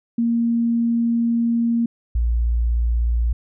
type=tone pair in turn; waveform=sine; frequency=233.1 / 58.27 Hz; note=A#3 / A#1; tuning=0 / 0 cents; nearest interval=2 octaves; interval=2400 cents; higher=first; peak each=-16 dBFS; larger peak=neither; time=0.18-1.86 / 2.15-3.33 s; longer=first; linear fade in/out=5 ms; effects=none